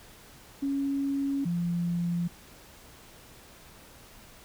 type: tone pair in turn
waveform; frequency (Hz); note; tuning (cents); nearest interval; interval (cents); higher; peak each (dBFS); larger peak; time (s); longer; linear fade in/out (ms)
sine; 277.2 / 172.72; C#4 / F3; 0 / -19; minor sixth; 819; first; -26; neither; 0.62-1.45 / 1.45-2.28; neither; 10
effects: pink hiss -52 dBFS RMS until 4.44 s